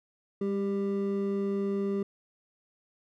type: tone pair together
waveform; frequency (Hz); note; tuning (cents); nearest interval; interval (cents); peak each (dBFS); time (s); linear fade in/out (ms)
triangle; 200 / 395.2; G3 / G4; +35 / +14; octave; 1179; -28; 0.41-2.03; 5
effects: none